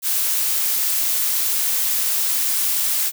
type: noise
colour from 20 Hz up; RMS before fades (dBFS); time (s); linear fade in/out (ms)
blue; -20; 0.02-3.12; 50
effects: none